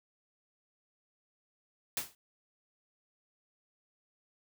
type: noise with exponential decay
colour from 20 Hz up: white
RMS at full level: -30 dBFS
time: 1.97-2.15 s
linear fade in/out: 2 ms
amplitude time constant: 38 ms
effects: none